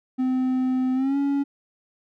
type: tone with pitch glide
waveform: triangle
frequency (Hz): 257.2 to 280.5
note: C4 to C#4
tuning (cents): -30 to +21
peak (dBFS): -18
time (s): 0.18-1.44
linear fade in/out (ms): 20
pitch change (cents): +151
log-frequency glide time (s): 0.94-1.17
effects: none